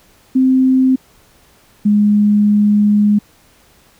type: tone pair in turn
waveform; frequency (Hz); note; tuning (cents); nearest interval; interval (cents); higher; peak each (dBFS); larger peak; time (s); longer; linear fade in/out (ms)
sine; 260.4 / 207.6; C4 / G#3; -8 / 0; major third; 392; first; -8; neither; 0.35-0.96 / 1.85-3.19; second; 10
effects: pink hiss -50 dBFS RMS until 3.99 s